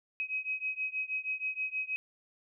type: beating tone pair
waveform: sine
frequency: 2534 / 2540.3 Hz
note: D#7 / D#7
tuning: +31 / +35 cents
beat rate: 6.3 Hz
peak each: -35 / -36 dBFS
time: 0.2-1.96 s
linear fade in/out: 0 ms
effects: none